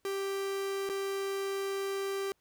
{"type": "tone with dropouts", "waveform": "45% pulse", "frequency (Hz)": 392, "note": "G4", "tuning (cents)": 0, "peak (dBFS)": -32, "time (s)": [0.05, 2.32], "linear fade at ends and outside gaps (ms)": 1, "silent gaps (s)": [0.891, 0.897], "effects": ["pink hiss -75 dBFS RMS until 2.4 s"]}